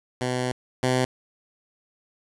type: tone pair in turn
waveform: 10% pulse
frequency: 125.9 / 127.66 Hz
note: B2 / C3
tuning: +34 / -42 cents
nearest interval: unison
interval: 24 cents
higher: second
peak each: -16 / -12 dBFS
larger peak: second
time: 0.21-0.52 / 0.83-1.05 s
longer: first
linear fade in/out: 2 ms
effects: resampled to 24000 Hz + 9-bit